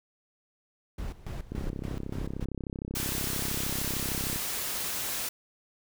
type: noise with tremolo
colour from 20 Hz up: brown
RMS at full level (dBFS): -35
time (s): 0.98-2.45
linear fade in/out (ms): 5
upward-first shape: square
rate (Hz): 3.5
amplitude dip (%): 80
type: click train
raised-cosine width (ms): 3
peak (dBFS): -22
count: 95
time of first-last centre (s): 1.52-4.36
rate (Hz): 33.1
type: noise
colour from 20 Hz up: white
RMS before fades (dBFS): -33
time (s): 2.95-5.29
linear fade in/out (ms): 5
effects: none